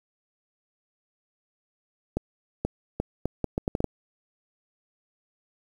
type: accelerating click train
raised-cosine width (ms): 2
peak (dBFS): -12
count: 10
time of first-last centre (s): 2.17-3.843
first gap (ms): 480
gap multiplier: 0.73
effects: 8-bit